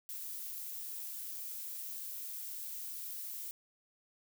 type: noise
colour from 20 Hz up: violet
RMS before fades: -43 dBFS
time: 0.09-3.51 s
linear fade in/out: 0 ms
effects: none